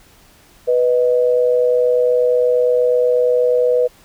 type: tone pair together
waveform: sine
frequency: 493.9 / 622.3 Hz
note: B4 / D#5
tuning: 0 / 0 cents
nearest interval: major third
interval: 400 cents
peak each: -12 / -20 dBFS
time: 0.67-3.88 s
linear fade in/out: 20 ms
effects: pink hiss -49 dBFS RMS until 4.04 s